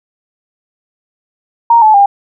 sine tone with pitch steps, 932.3 / 864.9 / 802.3 Hz, A#5 / A5 / G5, 0 / -30 / +40 cents, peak -3 dBFS, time 1.7-2.06 s, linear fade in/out 5 ms, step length 120 ms, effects none

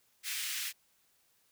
pink high-pass noise, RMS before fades -37 dBFS, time 0.23-0.73 s, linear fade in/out 50 ms, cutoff 1900 Hz, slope 24 dB/octave, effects white hiss -71 dBFS RMS until 1.51 s

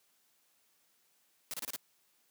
white noise bursts, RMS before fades -39 dBFS, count 5, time 1.51-1.761 s, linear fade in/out 0 ms, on 27 ms, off 29 ms, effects white hiss -72 dBFS RMS until 2.3 s + high-pass 150 Hz 12 dB/octave

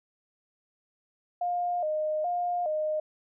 sine tone with vibrato, 660 Hz, E5, 2 cents sharp, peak -26 dBFS, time 1.41-3 s, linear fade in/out 5 ms, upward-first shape square, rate 1.2 Hz, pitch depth 120 cents each way, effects none

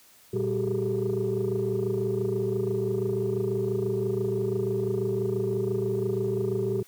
sine tone cluster, 117 / 195.1 / 381.5 / 407.5 / 436.1 Hz, A#2 / G3 / G4 / G#4 / A4, +7 / -8 / -47 / -33 / -15 cents, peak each -30 / -33 / -27 / -30 / -35 dBFS, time 0.33-6.83 s, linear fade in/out 10 ms, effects tanh soft clip ceiling -18 dBFS + white hiss -56 dBFS RMS until 6.87 s

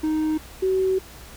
triangle / sine tone pair in turn, 311.1 / 377.9 Hz, D#4 / F#4, 0 / +37 cents, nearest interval minor third, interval 337 cents, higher second, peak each -18 dBFS, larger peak neither, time 0.03-0.38 / 0.62-0.99 s, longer second, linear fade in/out 10 ms, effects added 60 Hz sine -45 dBFS peak until 1.36 s + pink hiss -44 dBFS RMS until 1.36 s

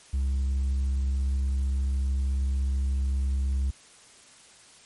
triangle tone with hard clipping, 67 Hz, C2, 42 cents sharp, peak -22 dBFS, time 0.13-3.71 s, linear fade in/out 10 ms, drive 1 dB, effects white hiss -53 dBFS RMS until 4.85 s + MP3 48 kbps

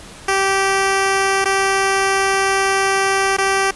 10% pulse tone with dropouts, 389 Hz, G4, 13 cents flat, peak -6 dBFS, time 0.28-3.71 s, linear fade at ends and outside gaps 5 ms, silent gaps 1.445-1.455 / 3.368-3.383 s, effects pink hiss -38 dBFS RMS until 3.75 s + resampled to 24000 Hz

